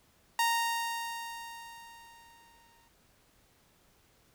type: tone with exponential decay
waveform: sawtooth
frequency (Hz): 928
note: A#5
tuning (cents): -8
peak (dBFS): -21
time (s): 0.39-2.88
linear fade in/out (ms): 2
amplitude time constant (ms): 540
effects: pink hiss -66 dBFS RMS until 4.34 s